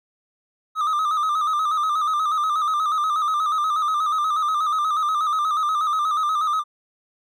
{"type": "tone with vibrato", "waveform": "triangle", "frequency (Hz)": 1232, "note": "D#6", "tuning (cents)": -17, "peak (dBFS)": -17, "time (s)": [0.75, 6.64], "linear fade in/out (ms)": 50, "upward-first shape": "square", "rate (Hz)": 8.3, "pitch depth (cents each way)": 59, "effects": []}